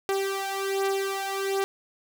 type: beating tone pair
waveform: sawtooth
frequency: 390.1 / 391.4 Hz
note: G4 / G4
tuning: -8 / -3 cents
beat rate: 1.3 Hz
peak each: -24 / -26 dBFS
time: 0.09-1.64 s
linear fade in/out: 0 ms
effects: none